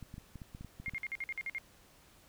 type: clicks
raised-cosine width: 5 ms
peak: -33 dBFS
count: 11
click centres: 0.027 / 0.141 / 0.181 / 0.357 / 0.418 / 0.549 / 0.61 / 0.647 / 0.8 / 0.882 / 0.937 s
type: tone bursts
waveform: sine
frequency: 2127 Hz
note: C7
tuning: 28 cents sharp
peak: -35 dBFS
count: 9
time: 0.86-1.583 s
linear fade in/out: 0 ms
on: 35 ms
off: 51 ms
effects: pink hiss -62 dBFS RMS until 2.28 s